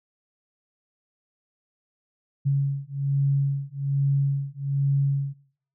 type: beating tone pair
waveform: sine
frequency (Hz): 138.59 / 139.79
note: C#3 / C#3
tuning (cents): 0 / +15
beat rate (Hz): 1.2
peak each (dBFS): -24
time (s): 2.45-5.34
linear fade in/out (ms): 20
effects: noise-tail reverb RT60 0.6 s tail -20 dB re dry